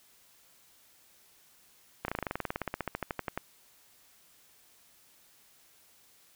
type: slowing click train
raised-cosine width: 0.5 ms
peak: -17 dBFS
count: 24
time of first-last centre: 2.05-3.376 s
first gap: 32 ms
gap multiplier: 1.05
effects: white hiss -62 dBFS RMS until 6.35 s